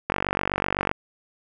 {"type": "click train", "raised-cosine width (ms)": 0.5, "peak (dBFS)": -7, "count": 40, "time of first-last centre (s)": [0.1, 0.914], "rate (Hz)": 47.9, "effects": []}